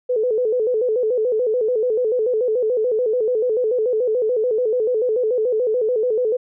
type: tone with vibrato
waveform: sine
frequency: 466.2 Hz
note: A#4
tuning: in tune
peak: -16 dBFS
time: 0.09-6.37 s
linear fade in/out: 10 ms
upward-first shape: square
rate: 6.9 Hz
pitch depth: 120 cents each way
effects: none